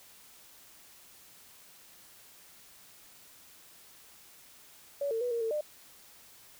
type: tone with pitch steps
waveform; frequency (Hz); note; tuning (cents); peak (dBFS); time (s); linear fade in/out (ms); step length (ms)
sine; 566 / 451.2 / 490.1 / 466.9 / 449.7 / 601; C#5 / A4 / B4 / A#4 / A4 / D5; +36 / +44 / -13 / +3 / +38 / +40; -29; 5.01-5.61; 5; 100
effects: white hiss -56 dBFS RMS until 6.59 s